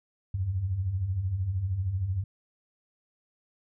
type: beating tone pair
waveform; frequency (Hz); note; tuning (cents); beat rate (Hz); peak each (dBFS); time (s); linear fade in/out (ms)
sine; 83.5 / 96.5; E2 / G2; +23 / -27; 13; -35 / -27; 0.34-2.24; 5
effects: none